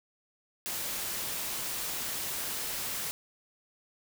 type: noise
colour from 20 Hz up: white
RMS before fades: -35 dBFS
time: 0.66-3.11 s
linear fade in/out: 0 ms
effects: none